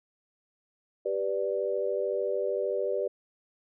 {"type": "chord", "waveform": "sine", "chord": "G major", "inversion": "none", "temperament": "equal", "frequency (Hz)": [392, 493.9, 587.3], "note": ["G4", "B4", "D5"], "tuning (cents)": [0, 0, 0], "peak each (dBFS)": -31, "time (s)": [1.05, 3.08], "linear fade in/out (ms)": 10, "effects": []}